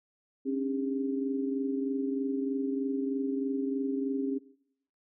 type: tone cluster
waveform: sine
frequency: 271 / 294.2 / 403.3 Hz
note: C#4 / D4 / G4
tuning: -39 / +3 / +49 cents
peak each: -29 / -38 / -35 dBFS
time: 0.45-4.39 s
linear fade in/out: 20 ms
effects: noise-tail reverb RT60 0.7 s tail -20 dB re dry